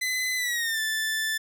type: tone with pitch glide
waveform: sawtooth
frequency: 2021 to 1759.4 Hz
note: B6 to A6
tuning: +39 to -1 cents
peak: -22 dBFS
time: 0.01-1.38 s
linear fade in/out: 10 ms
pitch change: -240 cents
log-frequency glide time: 0.36-0.8 s
effects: none

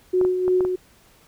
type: tone with tremolo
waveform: sine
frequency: 366.7 Hz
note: F#4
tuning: 15 cents flat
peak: -15 dBFS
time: 0.13-0.76 s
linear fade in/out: 10 ms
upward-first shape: sine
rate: 3 Hz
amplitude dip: 50%
type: clicks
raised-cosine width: 1 ms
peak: -17 dBFS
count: 5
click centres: 0.213 / 0.25 / 0.48 / 0.607 / 0.65 s
effects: pink hiss -55 dBFS RMS until 1.27 s

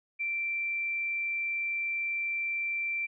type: tone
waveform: sine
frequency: 2349 Hz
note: D7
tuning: in tune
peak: -29 dBFS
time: 0.19-3.07 s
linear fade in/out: 20 ms
effects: none

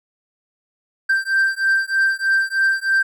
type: beating tone pair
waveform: triangle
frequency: 1568 / 1571.2 Hz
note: G6 / G6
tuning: 0 / +4 cents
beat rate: 3.2 Hz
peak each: -17 dBFS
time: 1.09-3.03 s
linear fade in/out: 10 ms
effects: none

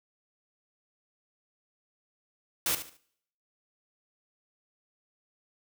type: noise with echo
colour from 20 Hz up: white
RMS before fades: -28 dBFS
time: 2.66-2.75 s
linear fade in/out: 2 ms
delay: 73 ms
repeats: 3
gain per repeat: -11 dB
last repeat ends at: 2.969 s
effects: noise-tail reverb RT60 0.7 s tail -23 dB re dry

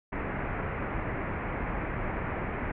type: low-pass noise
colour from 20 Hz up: pink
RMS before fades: -33 dBFS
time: 0.12-2.72 s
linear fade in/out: 10 ms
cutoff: 2300 Hz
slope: 48 dB/octave
effects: none

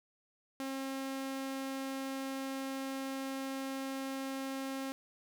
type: tone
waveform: sawtooth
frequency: 268.7 Hz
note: C4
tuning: 46 cents sharp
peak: -33 dBFS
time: 0.6-4.92 s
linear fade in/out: 0 ms
effects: none

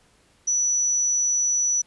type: tone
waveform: sine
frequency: 5920 Hz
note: F#8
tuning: in tune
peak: -19 dBFS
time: 0.47-1.82 s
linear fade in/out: 10 ms
effects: pink hiss -60 dBFS RMS until 1.86 s + resampled to 24000 Hz

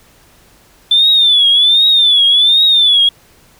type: tone with vibrato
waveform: triangle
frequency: 3520 Hz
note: A7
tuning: in tune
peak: -3 dBFS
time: 0.91-3.09 s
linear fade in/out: 5 ms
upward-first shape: triangle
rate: 1.3 Hz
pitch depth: 140 cents each way
effects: tanh soft clip ceiling -4 dBFS + pink hiss -47 dBFS RMS until 3.59 s

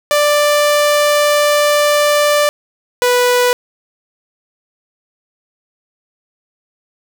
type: tone pair in turn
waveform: sawtooth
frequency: 589 / 492.2 Hz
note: D5 / B4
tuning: +5 / -6 cents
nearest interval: minor third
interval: 311 cents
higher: first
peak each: -6 dBFS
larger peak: neither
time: 0.11-2.49 / 3.02-3.53 s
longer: first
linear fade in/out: 0 ms
effects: none

